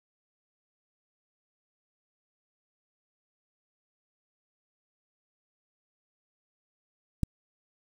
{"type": "click", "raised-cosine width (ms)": 5, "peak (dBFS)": -13, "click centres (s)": 7.233, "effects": ["7-bit"]}